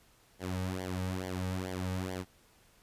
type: tone with flanger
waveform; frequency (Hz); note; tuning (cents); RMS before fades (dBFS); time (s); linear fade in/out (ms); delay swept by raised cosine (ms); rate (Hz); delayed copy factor
sawtooth; 92.5; F#2; 0; -36; 0.39-2.25; 50; 0.76 to 2.96; 2.3; -0.85
effects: pink hiss -64 dBFS RMS until 2.82 s + resampled to 32000 Hz